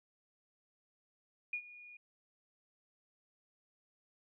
sine tone with ADSR envelope, 2442 Hz, D#7, 33 cents flat, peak -33 dBFS, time 1.53-1.97 s, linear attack 4 ms, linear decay 77 ms, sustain -18 dB, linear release 5 ms, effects none

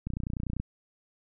click train, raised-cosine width 5 ms, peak -20 dBFS, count 17, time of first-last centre 0.07-0.6 s, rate 30.2 Hz, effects none

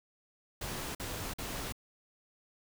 pink noise bursts, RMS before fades -39 dBFS, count 3, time 0.61-1.724 s, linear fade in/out 5 ms, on 340 ms, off 47 ms, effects none

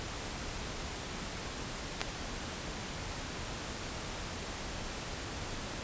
clicks, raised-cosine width 0.2 ms, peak -22 / -12 dBFS, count 2, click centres 2.006 / 2.015 s, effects pink hiss -40 dBFS RMS until 5.83 s + resampled to 16000 Hz

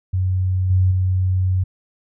sine tone with level steps, 92.8 Hz, F#2, 6 cents sharp, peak -16 / -12 / -15 dBFS, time 0.13-1.64 s, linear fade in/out 10 ms, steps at 0.7 / 0.91 s, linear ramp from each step 5 ms, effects none

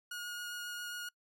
sawtooth tone with vibrato, 1439 Hz, F#6, 49 cents flat, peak -36 dBFS, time 0.11-1.09 s, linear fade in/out 5 ms, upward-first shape triangle, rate 7.4 Hz, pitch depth 11 cents each way, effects noise-tail reverb RT60 0.1 s tail -25 dB re dry

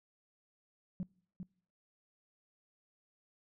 sine tone with echo, 183.5 Hz, F#3, 14 cents flat, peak -33 dBFS, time 1-1.03 s, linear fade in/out 0 ms, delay 400 ms, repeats 1, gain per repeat -7 dB, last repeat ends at 1.43 s, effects noise-tail reverb RT60 0.6 s tail -26 dB re dry + tanh soft clip ceiling -32 dBFS

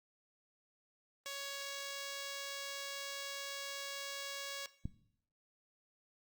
5% pulse tone, 557 Hz, C#5, 8 cents sharp, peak -30 dBFS, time 1.26-4.66 s, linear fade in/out 0 ms
click, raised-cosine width 5 ms, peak -26 dBFS, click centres 4.855 s
effects noise-tail reverb RT60 0.7 s tail -18 dB re dry + Opus 32 kbps

